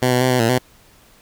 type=tone with pitch steps; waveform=10% pulse; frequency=126.4 / 124.7 / 128.1 / 126 / 114.7 / 126.4 Hz; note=B2 / B2 / C3 / B2 / A#2 / B2; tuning=+41 / +17 / -36 / +35 / -28 / +41 cents; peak=-6 dBFS; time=0.02-0.584 s; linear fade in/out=5 ms; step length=94 ms; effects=pink hiss -51 dBFS RMS until 1.21 s